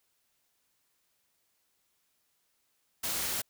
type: noise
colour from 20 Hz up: white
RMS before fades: -33 dBFS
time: 3.03-3.42 s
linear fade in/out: 10 ms
effects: white hiss -75 dBFS RMS until 3.49 s